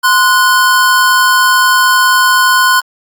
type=tone pair together; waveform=square; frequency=1037 / 1466.5 Hz; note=C6 / F#6; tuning=-16 / -16 cents; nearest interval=tritone; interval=600 cents; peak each=-10 dBFS; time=0.03-2.81 s; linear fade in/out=20 ms; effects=Opus 48 kbps